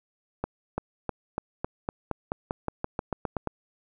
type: accelerating click train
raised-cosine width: 1 ms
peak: -14 dBFS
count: 16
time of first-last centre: 0.44-3.473 s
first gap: 340 ms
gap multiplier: 0.92
effects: none